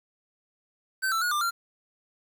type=tone with pitch steps; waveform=square; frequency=1540 / 1332 / 1446 / 1192 / 1378 Hz; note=G6 / E6 / F#6 / D6 / F6; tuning=-31 / +18 / -40 / +25 / -24 cents; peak=-25 dBFS; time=1.02-1.51 s; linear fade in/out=20 ms; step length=98 ms; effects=9-bit